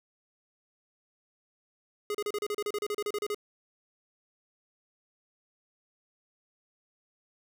square tone bursts, 415.3 Hz, G#4, in tune, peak -30 dBFS, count 16, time 2.1-3.346 s, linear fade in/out 2 ms, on 46 ms, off 34 ms, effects none

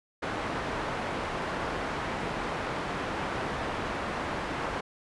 white low-pass noise, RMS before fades -33 dBFS, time 0.22-4.81 s, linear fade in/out 10 ms, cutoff 1300 Hz, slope 12 dB/octave, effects resampled to 24000 Hz

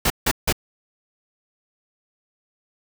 pink noise bursts, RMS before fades -19 dBFS, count 3, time 0.05-0.526 s, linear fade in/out 5 ms, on 52 ms, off 160 ms, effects none

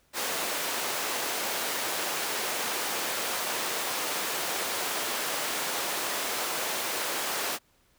pink high-pass noise, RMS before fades -31 dBFS, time 0.13-7.59 s, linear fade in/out 50 ms, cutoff 470 Hz, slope 12 dB/octave, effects pink hiss -66 dBFS RMS until 7.98 s

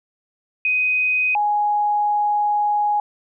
sine tone pair in turn, 2505 / 831.6 Hz, D#7 / G#5, +11 / +2 cents, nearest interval octave + perfect fifth, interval 1909 cents, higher first, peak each -16 dBFS, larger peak neither, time 0.65-1.35 / 1.35-3 s, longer second, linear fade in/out 2 ms, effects none

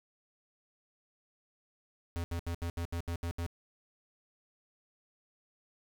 square tone bursts, 85.2 Hz, F2, 42 cents flat, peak -34 dBFS, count 9, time 2.16-3.464 s, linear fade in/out 0 ms, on 80 ms, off 73 ms, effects none

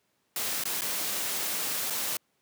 white noise with dropouts, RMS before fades -31 dBFS, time 0.36-2.17 s, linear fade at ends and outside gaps 2 ms, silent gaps 0.638-0.654 / 0.81-0.818 / 1.901-1.905 s, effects pink hiss -73 dBFS RMS until 2.41 s + high-pass 150 Hz 12 dB/octave

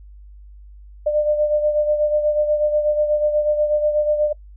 sine beating tone pair, 598 / 606.2 Hz, D5 / D#5, +31 / -45 cents, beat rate 8.2 Hz, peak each -16 / -24 dBFS, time 1.06-4.33 s, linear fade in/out 10 ms, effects noise-tail reverb RT60 0.1 s tail -23 dB re dry + added 50 Hz sine -39 dBFS peak until 4.56 s

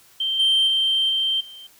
sine tone with level steps, 3136 Hz, G7, in tune, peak -20 / -13 / -16 / -18 / -38 dBFS, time 0.2-1.67 s, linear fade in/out 5 ms, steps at 0.39 / 0.67 / 1.09 / 1.4 s, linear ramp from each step 10 ms, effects tanh soft clip ceiling -13 dBFS + white hiss -53 dBFS RMS until 1.79 s

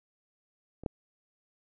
clicks, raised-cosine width 2 ms, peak -30 / -17 dBFS, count 2, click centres 0.836 / 0.862 s, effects none

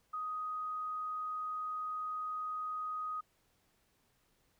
sine tone, 1250 Hz, D#6, 8 cents sharp, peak -36 dBFS, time 0.13-3.21 s, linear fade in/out 10 ms, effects pink hiss -74 dBFS RMS until 4.59 s

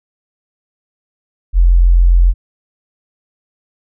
sine tone, 43.58 Hz, F1, 3 cents flat, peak -5 dBFS, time 1.53-2.34 s, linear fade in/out 50 ms, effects none

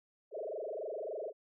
sine tone with frequency modulation, 530 Hz, C5, 22 cents sharp, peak -37 dBFS, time 0.31-1.33 s, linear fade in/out 50 ms, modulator 23.5 Hz, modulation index 5.4, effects none

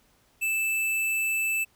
square tone, 2637 Hz, E7, in tune, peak -25 dBFS, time 0.41-1.65 s, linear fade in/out 20 ms, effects pink hiss -64 dBFS RMS until 1.75 s

